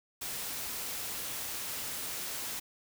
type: noise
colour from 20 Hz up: white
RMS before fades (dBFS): -38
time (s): 0.21-2.6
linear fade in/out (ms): 10
effects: none